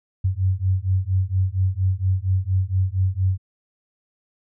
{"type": "beating tone pair", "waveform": "sine", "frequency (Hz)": [92.1, 96.4], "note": ["F#2", "G2"], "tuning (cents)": [-7, -28], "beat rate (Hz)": 4.3, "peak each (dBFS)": -21, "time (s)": [0.24, 3.38], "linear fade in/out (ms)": 10, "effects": []}